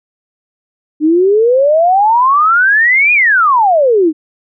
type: exponential two-way sweep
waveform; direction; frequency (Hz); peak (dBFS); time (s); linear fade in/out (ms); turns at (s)
sine; up then down; 296.2 to 2489 to 296.2; -6; 1-4.13; 50; 3.13
effects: none